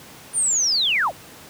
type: linear sweep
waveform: sine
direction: down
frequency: 9397 to 440 Hz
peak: -17 dBFS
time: 0.33-1.12 s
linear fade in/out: 50 ms
effects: pink hiss -43 dBFS RMS until 1.49 s + high-pass 100 Hz 12 dB/octave